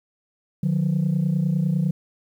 sine tone pair together, 150.56 / 180.5 Hz, D3 / F#3, +43 / -43 cents, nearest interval minor third, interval 314 cents, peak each -20 dBFS, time 0.63-1.91 s, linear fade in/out 5 ms, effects tanh soft clip ceiling -15 dBFS + 9-bit

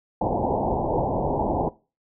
white low-pass noise, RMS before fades -24 dBFS, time 0.21-1.69 s, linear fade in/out 5 ms, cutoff 930 Hz, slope 96 dB/octave, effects noise-tail reverb RT60 0.3 s tail -19 dB re dry

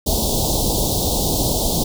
pink band-stop noise, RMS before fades -19 dBFS, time 0.06-1.84 s, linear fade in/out 10 ms, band 880 to 3500 Hz, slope 48 dB/octave, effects none

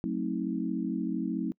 sine chord, F# diminished seventh, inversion none, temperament just, 185 / 222 / 266.4 / 319.7 Hz, F#3 / A3 / C4 / Eb4, 0 / +16 / +31 / +47 cents, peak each -34 dBFS, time 0.04-1.52 s, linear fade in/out 0 ms, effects noise-tail reverb RT60 0.1 s tail -26 dB re dry

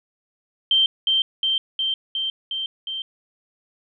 sine tone with echo, 3136 Hz, G7, in tune, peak -14 dBFS, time 0.71-0.86 s, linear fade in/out 2 ms, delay 360 ms, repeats 6, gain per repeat -2 dB, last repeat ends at 3.02 s, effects none

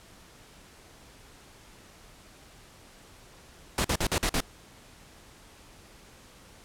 pink noise bursts, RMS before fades -26 dBFS, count 6, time 3.78-4.405 s, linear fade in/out 2 ms, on 65 ms, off 47 ms, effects pink hiss -53 dBFS RMS until 6.64 s + low-pass 11000 Hz 12 dB/octave

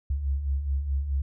sine beating tone pair, 65.41 / 70.11 Hz, C2 / C#2, 0 / +20 cents, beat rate 4.7 Hz, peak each -33 / -25 dBFS, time 0.1-1.22 s, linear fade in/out 5 ms, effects none

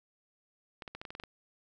clicks, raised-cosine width 0.3 ms, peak -26 dBFS, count 9, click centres 0.822 / 0.878 / 0.95 / 1.015 / 1.052 / 1.105 / 1.151 / 1.199 / 1.237 s, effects none

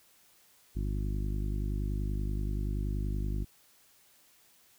harmonic tone, 50.5 Hz, G#1, 48 cents flat, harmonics 1 / 2 / 3 / 4 / 5 / 6 / 7, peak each -31 / -37 / -41 / -43 / -45 / -47 / -48 dBFS, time 0.75-3.45 s, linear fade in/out 20 ms, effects white hiss -63 dBFS RMS until 4.78 s

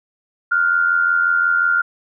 sine tone pair together, 1400 / 1485.6 Hz, F6 / F#6, +4 / +7 cents, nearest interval minor second, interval 103 cents, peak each -14 / -21 dBFS, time 0.51-1.82 s, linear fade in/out 10 ms, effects none

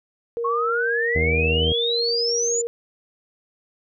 sine tone, 468.4 Hz, A#4, 8 cents sharp, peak -23 dBFS, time 0.37-2.67 s, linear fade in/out 0 ms
sine exponential sweep, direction up, 1078 to 7140 Hz, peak -21 dBFS, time 0.44-2.62 s, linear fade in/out 10 ms
harmonic tone, 81 Hz, E2, 30 cents flat, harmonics 1 / 2 / 3 / 4 / 5 / 6 / 7 / 8 / 9, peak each -22 / -28 / -32 / -34 / -36 / -38 / -39 / -40 / -41 dBFS, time 1.15-1.73 s, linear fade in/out 10 ms
effects none

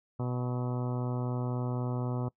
harmonic tone with a mistuned harmonic, 123.9 Hz, B2, 6 cents sharp, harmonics 1 / 2 / 3 / 4 / 5 / 6 / 7 / 8 / 9 / 10, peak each -31 / -37 / -41 / -43 / -45 / -47 / -48 / -49 / -50 / -51 dBFS, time 0.19-2.29 s, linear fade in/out 10 ms, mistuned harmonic 10, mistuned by +45 cents, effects noise-tail reverb RT60 0.1 s tail -23 dB re dry

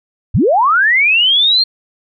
sine linear sweep, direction up, 55 to 4256 Hz, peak -8 dBFS, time 0.34-1.64 s, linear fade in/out 10 ms, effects none

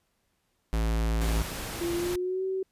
square tone, 55.4 Hz, A1, 13 cents sharp, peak -25 dBFS, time 0.73-1.42 s, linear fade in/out 0 ms
pink noise, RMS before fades -36 dBFS, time 1.21-2.16 s, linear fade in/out 5 ms
sine tone with pitch glide, 342.4 to 379.9 Hz, F4 to F#4, -34 to +46 cents, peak -27 dBFS, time 1.81-2.63 s, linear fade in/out 5 ms, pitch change +180 cents, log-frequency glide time 1.94-2.44 s
effects pink hiss -74 dBFS RMS until 2.71 s + resampled to 32000 Hz

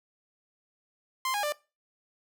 sawtooth tone with pitch steps, 1045 / 822 / 593 Hz, C6 / G#5 / D5, -2 / -18 / +17 cents, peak -24 dBFS, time 1.25-1.523 s, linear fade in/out 2 ms, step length 91 ms, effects noise-tail reverb RT60 0.3 s tail -22 dB re dry

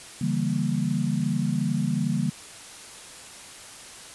sine chord, C# diminished seventh, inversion none, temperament equal with one note detuned, 142.16 / 164.81 / 196 / 233.1 Hz, C#3 / E3 / G3 / Bb3, +44 / 0 / 0 / 0 cents, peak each -28 dBFS, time 0.21-2.3 s, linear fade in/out 5 ms, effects white hiss -43 dBFS RMS until 4.14 s + resampled to 24000 Hz

